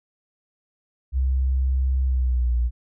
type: tone with pitch glide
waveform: sine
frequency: 65.41 to 59.64 Hz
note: C2 to A#1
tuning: 0 to +40 cents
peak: -18 dBFS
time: 1.12-2.71 s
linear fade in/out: 50 ms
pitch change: -160 cents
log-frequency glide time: 2.04-2.56 s
effects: none